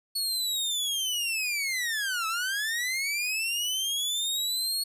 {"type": "linear two-way sweep", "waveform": "sawtooth", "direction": "down then up", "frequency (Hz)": [4400, 1289, 4359], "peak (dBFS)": -24, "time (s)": [0.15, 4.84], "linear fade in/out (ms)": 10, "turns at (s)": 2.27, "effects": ["resampled to 32000 Hz"]}